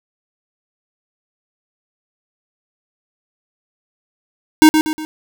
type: tone with echo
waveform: square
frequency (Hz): 311.1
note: D#4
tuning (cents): 0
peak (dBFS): -4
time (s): 4.62-4.69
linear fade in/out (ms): 0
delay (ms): 120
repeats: 3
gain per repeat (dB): -7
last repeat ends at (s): 5.05
effects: none